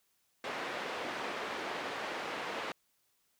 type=band-pass noise; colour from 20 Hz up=pink; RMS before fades=-39 dBFS; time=0.44-2.72 s; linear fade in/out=2 ms; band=420 to 2700 Hz; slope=12 dB/octave; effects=white hiss -75 dBFS RMS until 3.39 s